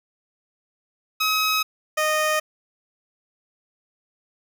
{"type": "tone pair in turn", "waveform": "15% pulse", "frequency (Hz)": [1273, 617.3], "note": ["D#6", "D#5"], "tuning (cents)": [39, -14], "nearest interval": "octave + minor second", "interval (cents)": 1253, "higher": "first", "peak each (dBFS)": -13, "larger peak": "neither", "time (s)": [[1.2, 1.63], [1.97, 2.4]], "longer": "neither", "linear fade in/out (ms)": 10, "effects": []}